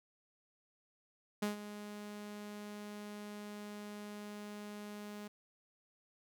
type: tone with ADSR envelope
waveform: sawtooth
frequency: 207.7 Hz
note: G#3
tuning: in tune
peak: -28 dBFS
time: 1.42-5.28 s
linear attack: 8 ms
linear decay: 130 ms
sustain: -13 dB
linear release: 8 ms
effects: none